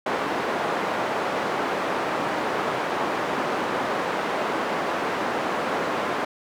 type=band-pass noise; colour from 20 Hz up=white; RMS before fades=-26 dBFS; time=0.06-6.25 s; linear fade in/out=5 ms; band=240 to 1100 Hz; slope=12 dB/octave; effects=none